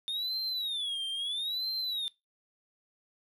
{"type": "tone with vibrato", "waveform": "triangle", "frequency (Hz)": 3618, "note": "A7", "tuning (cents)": 48, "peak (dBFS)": -30, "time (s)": [0.08, 2.08], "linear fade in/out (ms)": 0, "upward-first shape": "sine", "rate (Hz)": 0.76, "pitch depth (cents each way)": 230, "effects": ["noise-tail reverb RT60 0.2 s tail -19 dB re dry"]}